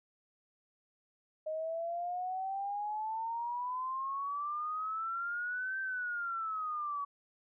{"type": "exponential two-way sweep", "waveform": "sine", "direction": "up then down", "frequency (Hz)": [620, 1563, 1128], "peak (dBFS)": -34, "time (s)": [1.46, 7.05], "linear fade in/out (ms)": 10, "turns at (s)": 5.8, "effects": []}